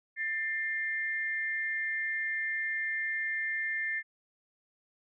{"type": "tone pair together", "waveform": "sine", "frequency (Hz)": [1786, 2104], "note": ["A6", "C7"], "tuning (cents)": [25, 9], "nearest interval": "minor third", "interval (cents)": 284, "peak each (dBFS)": [-32, -34], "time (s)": [0.16, 4.03], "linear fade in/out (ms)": 50, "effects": []}